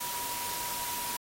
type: tone in noise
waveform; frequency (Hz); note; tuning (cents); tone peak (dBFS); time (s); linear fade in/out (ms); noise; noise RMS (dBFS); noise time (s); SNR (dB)
sine; 966; B5; -39; -39; 0-1.17; 10; white; -36; 0-1.17; -6
effects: AAC 48 kbps